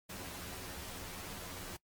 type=noise with comb filter; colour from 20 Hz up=pink; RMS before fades=-45 dBFS; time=0.09-1.77 s; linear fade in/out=10 ms; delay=11 ms; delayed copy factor=+0.75; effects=noise-tail reverb RT60 0.1 s tail -22 dB re dry + MP3 96 kbps